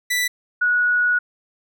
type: tone pair in turn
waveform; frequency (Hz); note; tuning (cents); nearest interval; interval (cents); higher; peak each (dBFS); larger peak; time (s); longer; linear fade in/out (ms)
sawtooth / sine; 1975.5 / 1461.7; B6 / F#6; 0 / -22; perfect fourth; 522; first; -15; neither; 0.1-0.28 / 0.61-1.19; second; 10
effects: none